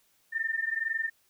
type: tone pair together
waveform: sine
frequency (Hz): 1792 / 1813.9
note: A6 / A#6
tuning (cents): +31 / -48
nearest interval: unison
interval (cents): 21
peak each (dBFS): -31 / -31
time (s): 0.32-1.1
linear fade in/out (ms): 20
effects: white hiss -68 dBFS RMS until 1.29 s